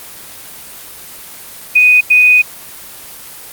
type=tone bursts at uneven times; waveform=sine; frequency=2489 Hz; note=D#7; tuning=in tune; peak=-4 dBFS; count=2; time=1.75-2.01 / 2.1-2.42 s; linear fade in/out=10 ms; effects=white hiss -32 dBFS RMS until 3.52 s + Opus 24 kbps